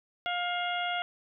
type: harmonic tone with a mistuned harmonic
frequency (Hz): 707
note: F5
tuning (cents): +21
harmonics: 1 / 2 / 3 / 4 / 5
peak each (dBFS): -32 / -35 / -37 / -38 / -39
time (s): 0.26-1.02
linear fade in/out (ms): 0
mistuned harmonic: 5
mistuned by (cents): -98
effects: none